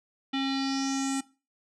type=tone with low-pass filter sweep; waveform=square; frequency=270 Hz; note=C#4; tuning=45 cents flat; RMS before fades=-29 dBFS; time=0.33-1.21 s; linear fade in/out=10 ms; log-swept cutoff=3300 to 8600 Hz; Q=4.6; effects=noise-tail reverb RT60 0.3 s tail -18 dB re dry